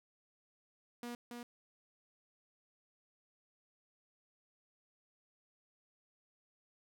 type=tone with echo; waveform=sawtooth; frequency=240 Hz; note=B3; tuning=49 cents flat; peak=-38 dBFS; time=1.03-1.15 s; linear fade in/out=2 ms; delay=280 ms; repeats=1; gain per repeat=-3 dB; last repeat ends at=1.43 s; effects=none